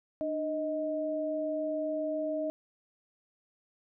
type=tone pair together; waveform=sine; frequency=300.6 / 626.7 Hz; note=D4 / D#5; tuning=+40 / +12 cents; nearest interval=octave + minor second; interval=1272 cents; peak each=-35 / -31 dBFS; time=0.21-2.5 s; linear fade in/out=0 ms; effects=none